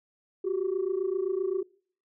sine tone pair together, 364.3 / 392 Hz, F#4 / G4, -27 / 0 cents, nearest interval minor second, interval 127 cents, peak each -28 dBFS, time 0.44-1.63 s, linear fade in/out 10 ms, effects noise-tail reverb RT60 0.5 s tail -24 dB re dry + tanh soft clip ceiling -21 dBFS

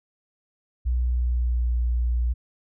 sine tone with pitch glide, 61.3 to 59.9 Hz, B1 to A#1, -12 to +48 cents, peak -20 dBFS, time 0.85-2.34 s, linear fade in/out 20 ms, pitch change -40 cents, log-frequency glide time 1.03-1.74 s, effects none

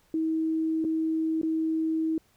sine tone with dropouts, 320 Hz, D#4, 49 cents sharp, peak -24 dBFS, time 0.14-2.18 s, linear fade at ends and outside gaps 2 ms, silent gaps 0.843-0.848 / 1.415-1.431 s, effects pink hiss -65 dBFS RMS until 2.36 s

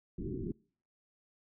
white low-pass noise, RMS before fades -38 dBFS, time 0.18-0.52 s, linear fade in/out 5 ms, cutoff 400 Hz, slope 96 dB/octave, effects noise-tail reverb RT60 0.5 s tail -26 dB re dry

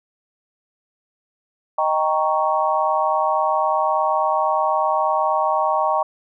sine chord, Eb dominant seventh, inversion none, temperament equal, 622.3 / 784 / 932.3 / 1108.7 Hz, Eb5 / G5 / Bb5 / Db6, 0 / 0 / 0 / 0 cents, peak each -22 dBFS, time 1.78-6.03 s, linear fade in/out 5 ms, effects none

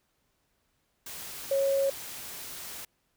sine tone in noise, 549 Hz, C#5, 17 cents flat, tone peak -23 dBFS, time 1.51-1.9 s, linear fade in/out 5 ms, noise white, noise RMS -41 dBFS, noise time 1.06-2.85 s, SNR +15 dB, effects pink hiss -74 dBFS RMS until 3.16 s

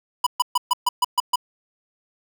square tone bursts, 987.8 Hz, B5, in tune, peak -16 dBFS, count 8, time 0.24-1.358 s, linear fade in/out 5 ms, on 26 ms, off 130 ms, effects none

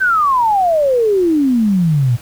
sine exponential sweep, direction down, 1574 to 114.6 Hz, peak -10 dBFS, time 0-2.17 s, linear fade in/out 20 ms, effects pink hiss -39 dBFS RMS until 2.21 s

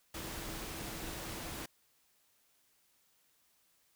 sine tone in noise, 327 Hz, E4, 14 cents flat, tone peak -52 dBFS, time 0.14-1.66 s, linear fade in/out 5 ms, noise pink, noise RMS -43 dBFS, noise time 0.14-1.66 s, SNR -12 dB, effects white hiss -72 dBFS RMS until 3.95 s

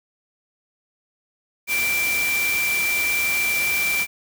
sine tone in noise, 2349 Hz, D7, in tune, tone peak -20 dBFS, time 1.67-4.07 s, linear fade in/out 50 ms, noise white, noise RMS -27 dBFS, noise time 1.67-4.07 s, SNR +4 dB, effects none

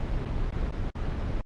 brown noise with dropouts, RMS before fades -29 dBFS, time 0-1.41 s, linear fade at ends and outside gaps 1 ms, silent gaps 0.25-0.257 / 0.506-0.523 / 0.71-0.723 / 0.903-0.953 s, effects low-pass 4000 Hz 12 dB/octave + Opus 24 kbps

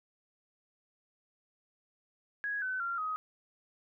sine tone with pitch steps, 1661.2 / 1514.6 / 1380.9 / 1259 Hz, G#6 / F#6 / F6 / D#6, 0 / +40 / -20 / +20 cents, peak -32 dBFS, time 2.44-3.16 s, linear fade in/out 0 ms, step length 180 ms, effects none

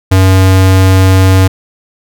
square tone, 94.5 Hz, F#2, 37 cents sharp, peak -4 dBFS, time 0.11-1.48 s, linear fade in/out 10 ms, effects none

